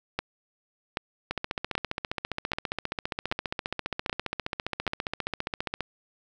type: two click trains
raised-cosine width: 0.3 ms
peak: -11 / -13 dBFS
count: 7 / 68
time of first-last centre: 0.19-4.878 / 1.31-5.807 s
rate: 1.28 / 14.9 Hz
effects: none